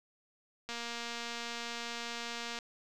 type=click train; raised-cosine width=0.2 ms; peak=-23 dBFS; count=447; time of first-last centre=0.69-2.588 s; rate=235 Hz; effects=none